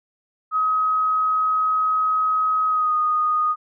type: tone with pitch glide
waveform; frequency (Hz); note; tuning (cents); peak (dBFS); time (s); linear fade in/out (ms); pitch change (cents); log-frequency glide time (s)
sine; 1268 to 1236.9; D#6 to D#6; +32 to -11; -17; 0.51-3.56; 50; -43; 2.67-2.95
effects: none